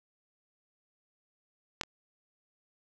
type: clicks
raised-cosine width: 0.2 ms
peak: -11 / -27 dBFS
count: 2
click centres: 1.812 / 1.835 s
effects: none